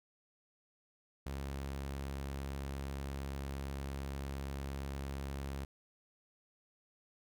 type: tone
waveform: sawtooth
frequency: 68.7 Hz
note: C#2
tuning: 15 cents flat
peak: -35 dBFS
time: 1.26-5.65 s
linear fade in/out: 5 ms
effects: none